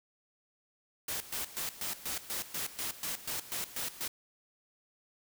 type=noise with tremolo; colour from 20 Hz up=white; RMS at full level=-36 dBFS; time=1.08-4.08 s; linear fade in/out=5 ms; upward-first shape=square; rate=4.1 Hz; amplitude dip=80%; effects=none

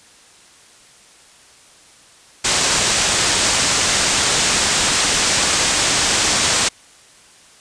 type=low-pass noise; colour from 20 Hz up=white; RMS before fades=-17 dBFS; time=2.44-6.69 s; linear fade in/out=10 ms; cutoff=8600 Hz; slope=48 dB/octave; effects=white hiss -47 dBFS RMS until 7.6 s + resampled to 22050 Hz

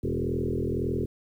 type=tone with frequency modulation; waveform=sine; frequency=246.9 Hz; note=B3; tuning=in tune; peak=-25 dBFS; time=0.03-1.06 s; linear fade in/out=10 ms; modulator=41.8 Hz; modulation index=4.6; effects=10-bit

